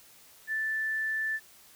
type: tone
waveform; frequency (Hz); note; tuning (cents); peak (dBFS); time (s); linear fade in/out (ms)
sine; 1760; A6; 0; -28; 0.47-1.4; 50
effects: white hiss -56 dBFS RMS until 1.75 s